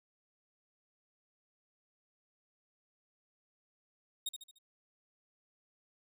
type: tone with echo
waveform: sawtooth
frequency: 3729 Hz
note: A#7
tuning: in tune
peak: -31 dBFS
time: 4.26-4.29 s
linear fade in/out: 5 ms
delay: 74 ms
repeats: 4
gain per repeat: -7 dB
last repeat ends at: 4.586 s
effects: none